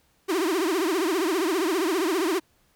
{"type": "tone with vibrato", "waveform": "45% pulse", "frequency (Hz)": 349.5, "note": "F4", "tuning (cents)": 1, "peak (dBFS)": -22, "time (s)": [0.28, 2.4], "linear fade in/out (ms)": 20, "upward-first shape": "triangle", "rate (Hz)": 15, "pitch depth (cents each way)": 270, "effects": ["pink hiss -65 dBFS RMS until 2.75 s"]}